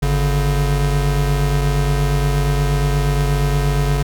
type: tone pair together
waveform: square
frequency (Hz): 50.19 / 142.1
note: G1 / C#3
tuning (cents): +42 / +43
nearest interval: octave + tritone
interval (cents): 1801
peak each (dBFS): -18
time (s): 0.02-4.03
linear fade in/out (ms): 10
effects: none